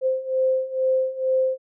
sine beating tone pair, 520 / 522.2 Hz, C5 / C5, -11 / -3 cents, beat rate 2.2 Hz, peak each -24 / -21 dBFS, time 0.01-1.58 s, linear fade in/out 50 ms, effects none

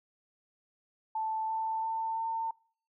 sine tone with pitch steps, 880 / 887.7 / 895.4 / 903.2 Hz, A5 / A5 / A5 / A5, 0 / +15 / +30 / +45 cents, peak -30 dBFS, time 1.15-2.51 s, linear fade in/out 5 ms, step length 340 ms, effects noise-tail reverb RT60 0.5 s tail -25 dB re dry

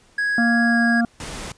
triangle tone with pitch glide, 1661.2 to 1647.8 Hz, G#6 to G#6, 0 to -14 cents, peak -17 dBFS, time 0.18-1.01 s, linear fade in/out 5 ms, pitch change -14 cents, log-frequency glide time 0.62-0.79 s
harmonic tone, 233.2 Hz, A#3, 1 cent sharp, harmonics 1 / 3 / 5 / 6, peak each -17 / -25 / -38 / -33 dBFS, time 0.38-1.05 s, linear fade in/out 2 ms
pink noise, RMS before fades -32 dBFS, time 1.2-1.52 s, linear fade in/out 2 ms
effects pink hiss -55 dBFS RMS until 1.57 s + resampled to 22050 Hz

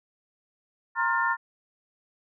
sine tone cluster, 934 / 1059 / 1405 / 1790 Hz, A#5 / C6 / F6 / A6, +3 / +21 / +10 / +29 cents, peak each -28 dBFS, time 0.95-1.37 s, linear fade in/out 50 ms, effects none

